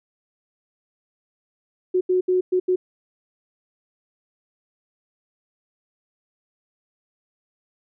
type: tone bursts at uneven times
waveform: sine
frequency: 366.8 Hz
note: F#4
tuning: 15 cents flat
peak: -16 dBFS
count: 5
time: 1.94-2.01 / 2.09-2.21 / 2.28-2.41 / 2.52-2.6 / 2.68-2.76 s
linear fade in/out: 10 ms
effects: none